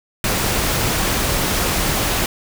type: noise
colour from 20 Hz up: pink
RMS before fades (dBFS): -19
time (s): 0.24-2.26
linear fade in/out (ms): 2
effects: none